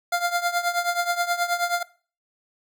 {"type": "tone with tremolo", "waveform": "25% pulse", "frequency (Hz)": 698.5, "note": "F5", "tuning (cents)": 0, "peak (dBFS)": -15, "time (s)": [0.12, 1.83], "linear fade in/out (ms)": 5, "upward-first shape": "triangle", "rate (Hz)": 9.4, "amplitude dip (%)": 85, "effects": ["noise-tail reverb RT60 0.4 s tail -20 dB re dry"]}